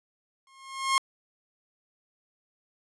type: tone with exponential growth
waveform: sawtooth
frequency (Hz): 1074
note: C6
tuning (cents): +45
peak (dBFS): -15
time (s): 0.47-0.98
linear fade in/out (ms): 1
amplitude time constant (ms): 110
effects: resampled to 24000 Hz